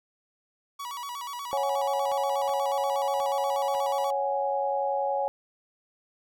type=tone with vibrato; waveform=45% pulse; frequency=1046.5 Hz; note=C6; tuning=in tune; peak=-34 dBFS; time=0.79-4.11 s; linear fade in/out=10 ms; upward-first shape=square; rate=8.3 Hz; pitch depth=130 cents each way
type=chord; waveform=sine; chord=C# suspended fourth; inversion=none; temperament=equal; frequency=554.4 / 740 / 830.6 Hz; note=C#5 / F#5 / G#5; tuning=0 / 0 / 0 cents; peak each=-28 / -33 / -28 dBFS; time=1.53-5.28 s; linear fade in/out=0 ms
type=clicks; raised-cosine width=0.3 ms; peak=-27 dBFS; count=4; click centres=2.118 / 2.493 / 3.202 / 3.75 s
effects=none